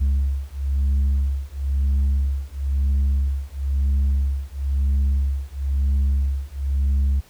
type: beating tone pair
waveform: sine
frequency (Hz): 68.2 / 69.2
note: C#2 / C#2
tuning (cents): -28 / -2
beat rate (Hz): 1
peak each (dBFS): -19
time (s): 0-7.21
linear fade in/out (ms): 20
effects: tanh soft clip ceiling -15 dBFS + pink hiss -52 dBFS RMS until 7.29 s